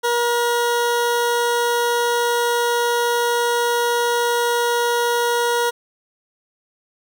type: tone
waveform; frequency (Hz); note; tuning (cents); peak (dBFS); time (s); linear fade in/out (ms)
20% pulse; 476.5; A#4; +38; -12; 0.03-5.71; 20
effects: none